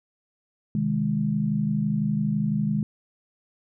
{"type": "chord", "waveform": "sine", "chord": "Ab major", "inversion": "first", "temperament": "just", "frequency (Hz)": [129.78, 155.74, 207.7], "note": ["C3", "Eb3", "Ab3"], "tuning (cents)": [-14, 2, 0], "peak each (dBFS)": [-30, -26, -24], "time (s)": [0.75, 2.83], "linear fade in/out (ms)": 2, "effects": []}